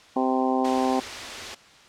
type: harmonic tone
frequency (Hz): 130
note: C3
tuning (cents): -11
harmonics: 2 / 3 / 4 / 5 / 6 / 7 / 8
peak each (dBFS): -24 / -29 / -30 / -33 / -26 / -34 / -33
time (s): 0.16-1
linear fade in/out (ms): 5
type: band-stop noise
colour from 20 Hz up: white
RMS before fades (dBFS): -33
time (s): 0.64-1.55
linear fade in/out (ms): 10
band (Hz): 130 to 210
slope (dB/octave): 96
effects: white hiss -51 dBFS RMS until 1.88 s + low-pass 5000 Hz 12 dB/octave